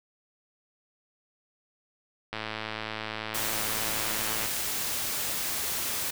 click train, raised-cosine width 0.3 ms, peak -17 dBFS, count 233, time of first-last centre 2.33-4.458 s, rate 109 Hz
white noise, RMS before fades -31 dBFS, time 3.34-6.11 s, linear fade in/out 10 ms
effects none

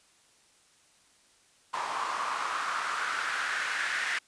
white noise with band-pass filter sweep, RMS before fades -32 dBFS, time 1.73-4.19 s, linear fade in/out 10 ms, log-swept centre 980 to 1800 Hz, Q 3.6, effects white hiss -63 dBFS RMS until 4.27 s + resampled to 22050 Hz

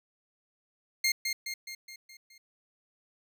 20% pulse tone with echo, 2122 Hz, C7, 24 cents sharp, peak -19 dBFS, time 1.04-1.12 s, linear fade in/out 5 ms, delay 210 ms, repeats 6, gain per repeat -5 dB, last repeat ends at 2.38 s, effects none

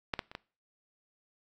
clicks, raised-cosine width 0.3 ms, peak -14 / -16 / -30 / -22 dBFS, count 4, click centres 0.138 / 0.192 / 0.315 / 0.351 s, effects noise-tail reverb RT60 0.4 s tail -23 dB re dry + AAC 48 kbps

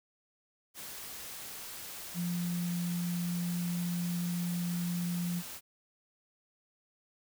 sine tone in noise, 174.61 Hz, F3, in tune, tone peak -31 dBFS, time 2.14-5.43 s, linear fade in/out 50 ms, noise white, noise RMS -44 dBFS, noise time 0.74-5.61 s, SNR +10 dB, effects none

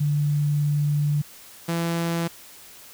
sine / sawtooth tone pair in turn, 146.83 / 168.15 Hz, D3 / E3, 0 / +35 cents, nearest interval major second, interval 235 cents, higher second, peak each -19 dBFS, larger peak neither, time 0-1.22 / 1.68-2.28 s, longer first, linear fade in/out 10 ms, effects white hiss -46 dBFS RMS until 2.93 s

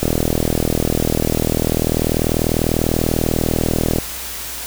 click train, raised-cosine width 2 ms, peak -3 dBFS, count 160, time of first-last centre 0.03-3.985 s, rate 40.2 Hz, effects added 60 Hz sine -38 dBFS peak until 4.66 s + white hiss -28 dBFS RMS until 4.66 s

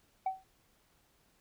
sine tone with exponential decay, 760 Hz, F#5, 46 cents sharp, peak -25 dBFS, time 0.26-0.44 s, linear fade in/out 5 ms, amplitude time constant 37 ms, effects tanh soft clip ceiling -26 dBFS + pink hiss -70 dBFS RMS until 1.4 s

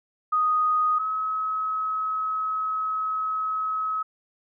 sine tone pair in turn, 1244.5 / 1281 Hz, D#6 / E6, 0 / -50 cents, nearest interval minor second, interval 50 cents, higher second, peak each -19 / -24 dBFS, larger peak first, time 0.32-0.99 / 0.99-4.03 s, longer second, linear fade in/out 10 ms, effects none

